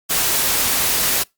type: noise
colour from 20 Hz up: white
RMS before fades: -18 dBFS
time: 0.09-1.24 s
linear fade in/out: 20 ms
effects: noise-tail reverb RT60 0.2 s tail -25 dB re dry + Opus 48 kbps